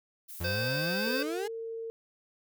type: noise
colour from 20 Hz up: violet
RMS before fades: -44 dBFS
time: 0.28-1.23 s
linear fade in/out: 20 ms
type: exponential sweep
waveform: 35% pulse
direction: up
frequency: 82.41 to 427 Hz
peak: -31 dBFS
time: 0.4-1.48 s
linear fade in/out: 10 ms
type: harmonic tone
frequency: 518 Hz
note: C5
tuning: 17 cents flat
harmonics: 1 / 3 / 5 / 7 / 9 / 10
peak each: -34 / -34 / -39 / -43 / -38 / -45 dBFS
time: 0.44-1.23 s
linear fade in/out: 5 ms
type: tone with pitch glide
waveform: sine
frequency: 441 to 454.2 Hz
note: A4 to A#4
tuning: +4 to -45 cents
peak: -35 dBFS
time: 1.07-1.9 s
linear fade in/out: 0 ms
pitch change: +51 cents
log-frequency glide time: 1.23-1.35 s
effects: none